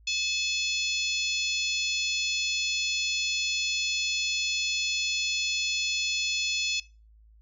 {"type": "harmonic tone", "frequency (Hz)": 860, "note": "A5", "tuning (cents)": -40, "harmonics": [3, 4, 5, 6, 7, 8], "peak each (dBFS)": [-30, -32, -34, -36, -37, -38], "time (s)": [0.07, 6.8], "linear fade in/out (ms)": 5, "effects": ["noise-tail reverb RT60 0.3 s tail -20 dB re dry", "added 54 Hz sine -53 dBFS peak until 7.41 s"]}